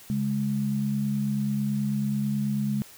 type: tone pair together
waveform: sine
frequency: 138.59 / 207.8 Hz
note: C#3 / G#3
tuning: 0 / +1 cents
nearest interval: perfect fifth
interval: 701 cents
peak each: -29 / -25 dBFS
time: 0.1-2.82 s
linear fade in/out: 0 ms
effects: white hiss -49 dBFS RMS until 2.97 s